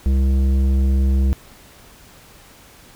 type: tone with tanh clipping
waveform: sine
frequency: 66.8 Hz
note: C2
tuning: 36 cents sharp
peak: -15 dBFS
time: 0.06-1.33 s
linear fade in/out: 0 ms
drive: 11 dB
effects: pink hiss -46 dBFS RMS until 2.95 s